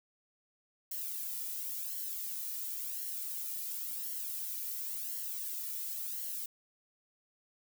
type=noise with flanger; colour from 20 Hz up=violet; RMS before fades=-39 dBFS; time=0.91-6.46 s; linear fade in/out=5 ms; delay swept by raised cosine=0.81 to 1.91 ms; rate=0.94 Hz; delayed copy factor=-0.65; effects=none